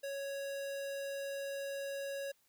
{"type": "tone", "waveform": "square", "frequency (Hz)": 554.4, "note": "C#5", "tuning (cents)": 0, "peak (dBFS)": -39, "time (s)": [0.03, 2.32], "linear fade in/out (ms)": 10, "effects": ["white hiss -73 dBFS RMS until 2.48 s"]}